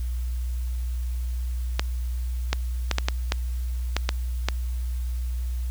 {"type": "clicks", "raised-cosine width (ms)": 0.2, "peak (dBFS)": -5, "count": 9, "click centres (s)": [1.795, 2.53, 2.913, 2.984, 3.085, 3.321, 3.966, 4.091, 4.486], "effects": ["added 61 Hz sine -25 dBFS peak until 5.7 s", "white hiss -50 dBFS RMS until 5.7 s"]}